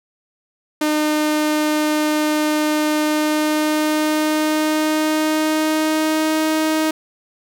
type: tone with pitch glide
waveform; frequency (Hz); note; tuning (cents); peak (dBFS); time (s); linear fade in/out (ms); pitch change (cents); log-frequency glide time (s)
sawtooth; 304.2 to 313.5; D#4 to D#4; -39 to +13; -12; 0.81-6.91; 5; +52; 3.01-6.43
effects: none